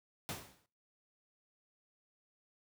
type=noise with exponential decay; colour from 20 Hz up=pink; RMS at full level=-38 dBFS; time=0.29-0.66 s; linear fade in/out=0 ms; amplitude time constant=79 ms; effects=noise-tail reverb RT60 0.5 s tail -24 dB re dry + high-pass 80 Hz 12 dB/octave